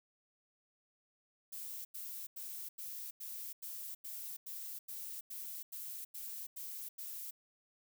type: noise bursts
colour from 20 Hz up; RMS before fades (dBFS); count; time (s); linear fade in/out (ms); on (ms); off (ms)
violet; -45; 14; 1.52-7.31; 10; 330; 90
effects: none